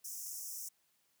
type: high-pass noise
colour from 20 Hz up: pink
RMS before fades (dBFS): -44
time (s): 0.04-0.69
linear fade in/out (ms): 10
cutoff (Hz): 5400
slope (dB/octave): 96
effects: white hiss -75 dBFS RMS until 1.2 s + high-pass 80 Hz 12 dB/octave